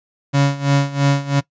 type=tone with tremolo; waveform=35% pulse; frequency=140.4 Hz; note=C#3; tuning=22 cents sharp; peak=-9 dBFS; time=0.33-1.41 s; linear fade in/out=20 ms; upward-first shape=sine; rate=3 Hz; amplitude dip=85%; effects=noise-tail reverb RT60 0.1 s tail -20 dB re dry + resampled to 16000 Hz